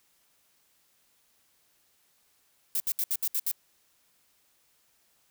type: noise bursts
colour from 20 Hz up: violet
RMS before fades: -28 dBFS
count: 7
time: 2.75-3.515 s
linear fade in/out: 2 ms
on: 51 ms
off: 68 ms
effects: white hiss -68 dBFS RMS until 5.3 s